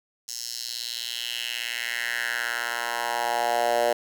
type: tone with high-pass filter sweep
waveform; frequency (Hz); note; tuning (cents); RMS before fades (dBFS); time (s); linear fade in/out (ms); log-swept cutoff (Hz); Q
10% pulse; 118.8; A#2; +33; -28; 0.28-3.93; 5; 5800 to 570; 3
effects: 8-bit